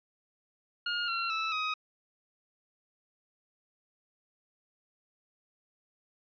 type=tone with pitch steps; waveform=20% pulse; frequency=1423 / 1366.6 / 1312.5 / 1260.4 Hz; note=F6 / F6 / E6 / D#6; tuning=+32 / -38 / -8 / +22 cents; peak=-25 dBFS; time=0.86-1.74 s; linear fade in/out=5 ms; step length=220 ms; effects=resampled to 11025 Hz